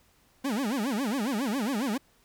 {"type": "tone with vibrato", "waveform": "40% pulse", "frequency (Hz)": 240, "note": "B3", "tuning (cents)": -49, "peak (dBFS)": -26, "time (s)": [0.44, 1.98], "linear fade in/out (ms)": 10, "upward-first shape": "sine", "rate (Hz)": 7.3, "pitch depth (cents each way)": 300, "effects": ["pink hiss -64 dBFS RMS until 2.24 s"]}